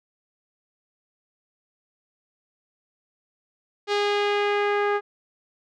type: tone with low-pass filter sweep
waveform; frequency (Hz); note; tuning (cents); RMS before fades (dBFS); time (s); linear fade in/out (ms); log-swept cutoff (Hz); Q
sawtooth; 410; G#4; -22; -23; 3.87-5.01; 50; 4300 to 1600; 1.5
effects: none